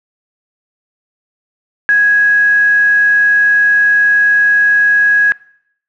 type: tone with quantisation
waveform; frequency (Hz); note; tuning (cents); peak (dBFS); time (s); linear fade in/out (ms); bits
sine; 1661.2; G#6; 0; -6; 1.89-5.32; 0; 4
effects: noise-tail reverb RT60 0.7 s tail -23 dB re dry + low-pass 3000 Hz 12 dB/octave